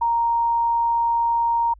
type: tone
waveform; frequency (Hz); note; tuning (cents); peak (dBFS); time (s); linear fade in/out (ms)
sine; 932.3; A#5; 0; -17; 0.01-1.74; 10
effects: added 50 Hz sine -45 dBFS peak until 1.79 s